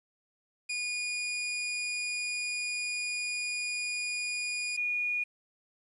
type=tone pair in turn; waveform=sawtooth / sine; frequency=2447 / 2447 Hz; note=D#7 / D#7; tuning=-29 / -29 cents; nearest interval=unison; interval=0 cents; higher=neither; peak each=-28 dBFS; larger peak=neither; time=0.69-4.77 / 4.77-5.24 s; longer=first; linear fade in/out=10 ms; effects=resampled to 24000 Hz + 10-bit